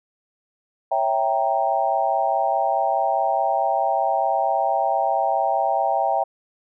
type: chord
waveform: sine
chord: C# diminished seventh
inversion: none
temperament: equal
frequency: 554.4 / 659.3 / 784 / 932.3 Hz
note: C#5 / E5 / G5 / Bb5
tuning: 0 / 0 / 0 / 0 cents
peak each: -27 / -23 / -21 / -26 dBFS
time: 0.91-6.24 s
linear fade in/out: 10 ms
effects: none